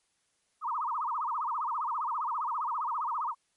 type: tone with vibrato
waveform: sine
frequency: 1080 Hz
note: C#6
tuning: 45 cents flat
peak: -29 dBFS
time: 0.61-3.35 s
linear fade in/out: 50 ms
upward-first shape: sine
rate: 15 Hz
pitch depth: 290 cents each way
effects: white hiss -74 dBFS RMS until 3.56 s + MP3 48 kbps